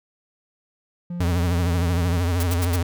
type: tone with pitch glide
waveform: triangle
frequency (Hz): 174.61 to 167.79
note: F3 to E3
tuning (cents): 0 to +31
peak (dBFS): -25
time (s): 1.1-2.19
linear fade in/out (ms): 5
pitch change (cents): -69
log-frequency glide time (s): 1.44-1.77
type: tone with vibrato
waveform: square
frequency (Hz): 87.31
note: F2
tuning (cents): 0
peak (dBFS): -20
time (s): 1.2-2.83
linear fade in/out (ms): 5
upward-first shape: triangle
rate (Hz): 13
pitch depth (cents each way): 100
type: noise bursts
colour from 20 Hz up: white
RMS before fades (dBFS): -30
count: 4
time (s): 2.4-2.76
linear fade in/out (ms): 2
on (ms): 30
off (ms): 80
effects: none